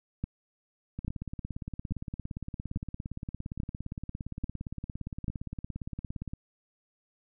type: two click trains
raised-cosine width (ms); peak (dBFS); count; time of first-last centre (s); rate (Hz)
5; -19 / -24; 7 / 94; 0.24-5.282 / 0.99-6.335; 1.19 / 17.4
effects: none